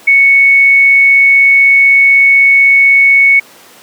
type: tone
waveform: sine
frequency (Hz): 2216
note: C#7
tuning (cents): -1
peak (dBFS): -3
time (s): 0.07-3.4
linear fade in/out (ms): 10
effects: pink hiss -38 dBFS RMS until 3.82 s + high-pass 300 Hz 12 dB/octave